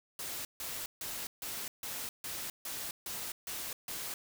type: noise bursts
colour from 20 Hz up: white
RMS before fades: -40 dBFS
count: 10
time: 0.19-4.14 s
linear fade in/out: 2 ms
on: 260 ms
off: 150 ms
effects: none